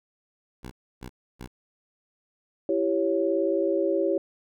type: tone bursts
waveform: 10% pulse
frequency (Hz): 62.6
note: B1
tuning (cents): +24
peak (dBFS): -29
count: 3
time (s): 0.63-1.476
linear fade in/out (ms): 10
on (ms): 82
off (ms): 300
type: chord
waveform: sine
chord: C# diminished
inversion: first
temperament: equal with one note detuned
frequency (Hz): 333.1 / 392 / 554.4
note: E4 / G4 / C#5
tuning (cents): +18 / 0 / 0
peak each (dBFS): -26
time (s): 2.69-4.18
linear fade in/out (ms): 2
effects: none